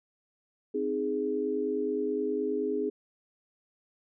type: chord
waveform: sine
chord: Ab major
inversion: first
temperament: equal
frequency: 261.6 / 311.1 / 415.3 Hz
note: C4 / Eb4 / Ab4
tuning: 0 / 0 / 0 cents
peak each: -34 / -34 / -29 dBFS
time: 0.74-2.9 s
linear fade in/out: 10 ms
effects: none